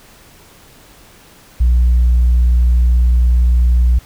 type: tone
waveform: sine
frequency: 60.5 Hz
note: B1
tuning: 35 cents flat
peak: -6 dBFS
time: 1.6-3.99 s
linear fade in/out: 10 ms
effects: tanh soft clip ceiling -6 dBFS + pink hiss -44 dBFS RMS until 4.05 s